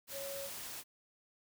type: tone in noise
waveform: sine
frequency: 554.4 Hz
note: C#5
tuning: in tune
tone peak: -42 dBFS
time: 0.11-0.5 s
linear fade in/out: 50 ms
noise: white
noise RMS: -45 dBFS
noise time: 0.07-0.84 s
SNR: 0 dB
effects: none